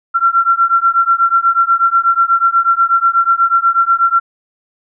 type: beating tone pair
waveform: sine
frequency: 1359 / 1367.2 Hz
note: F6 / F6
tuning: -48 / -37 cents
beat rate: 8.2 Hz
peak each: -12 dBFS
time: 0.14-4.2 s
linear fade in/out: 20 ms
effects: none